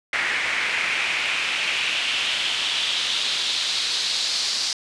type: noise with band-pass filter sweep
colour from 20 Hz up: pink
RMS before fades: -24 dBFS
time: 0.13-4.73 s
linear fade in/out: 2 ms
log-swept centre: 2000 to 4700 Hz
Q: 3
effects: resampled to 22050 Hz